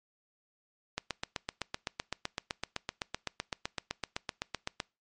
click train, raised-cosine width 0.2 ms, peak -15 dBFS, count 31, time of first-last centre 0.98-4.802 s, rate 7.85 Hz, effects noise-tail reverb RT60 0.3 s tail -25 dB re dry + MP3 48 kbps

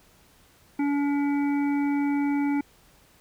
harmonic tone, 285.3 Hz, C#4, 50 cents sharp, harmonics 1 / 3 / 5 / 7 / 8, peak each -22 / -34 / -42 / -43 / -40 dBFS, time 0.79-2.61 s, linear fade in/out 5 ms, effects pink hiss -58 dBFS RMS until 3.2 s

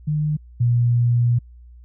sine tone pair in turn, 151.3 / 120.09 Hz, D#3 / B2, -48 / -48 cents, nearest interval major third, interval 400 cents, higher first, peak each -18 / -14 dBFS, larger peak second, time 0.07-0.37 / 0.6-1.39 s, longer second, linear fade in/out 10 ms, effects added 60 Hz sine -41 dBFS peak until 1.84 s

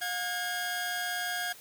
sawtooth tone pair together, 716 / 1635.5 Hz, F5 / G#6, +43 / -27 cents, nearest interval octave + major second, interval 1430 cents, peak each -32 / -29 dBFS, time 0.01-1.53 s, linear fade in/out 10 ms, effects white hiss -51 dBFS RMS until 1.6 s

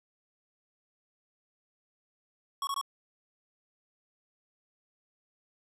square tone bursts, 1108 Hz, C#6, 1 cent flat, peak -31 dBFS, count 3, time 2.62-2.813 s, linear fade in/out 2 ms, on 51 ms, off 20 ms, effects resampled to 32000 Hz

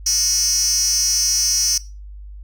10% pulse tone with high-pass filter, 365.5 Hz, F#4, 21 cents flat, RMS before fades -18 dBFS, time 0.06-1.78 s, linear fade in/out 5 ms, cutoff 5800 Hz, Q 7.8, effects noise-tail reverb RT60 0.3 s tail -20 dB re dry + added 50 Hz sine -33 dBFS peak until 2.43 s

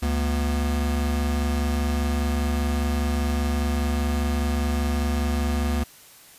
square tone pair together, 71.8 / 240.4 Hz, D2 / B3, -39 / -46 cents, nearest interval octave + major sixth, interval 2093 cents, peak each -23 / -29 dBFS, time 0.02-5.84 s, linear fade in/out 10 ms, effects white hiss -49 dBFS RMS until 6.38 s + resampled to 32000 Hz

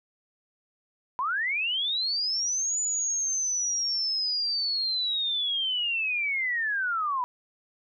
sine linear two-way sweep, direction up then down, 965 to 7000 to 965 Hz, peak -25 dBFS, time 1.19-7.24 s, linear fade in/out 0 ms, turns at 2.79 s, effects none

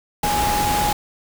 sine tone in noise, 830.6 Hz, G#5, in tune, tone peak -19 dBFS, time 0.23-0.93 s, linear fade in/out 5 ms, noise pink, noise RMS -23 dBFS, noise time 0.23-0.93 s, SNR +1 dB, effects none

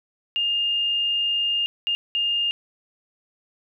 sine tone bursts at uneven times, 2821 Hz, F7, 17 cents sharp, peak -20 dBFS, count 3, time 0.36-1.66 / 1.87-1.95 / 2.15-2.51 s, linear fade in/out 0 ms, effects 10-bit

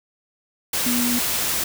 sine tone in noise, 242.5 Hz, B3, 31 cents flat, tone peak -21 dBFS, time 0.86-1.19 s, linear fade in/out 5 ms, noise white, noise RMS -23 dBFS, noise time 0.73-1.64 s, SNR -1 dB, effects none

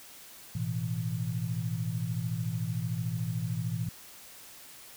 sine chord, A suspended second, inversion none, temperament equal, 110 / 123.47 / 164.81 Hz, A2 / B2 / E3, 0 / 0 / 0 cents, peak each -34 dBFS, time 0.55-3.89 s, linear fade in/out 5 ms, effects white hiss -50 dBFS RMS until 4.96 s

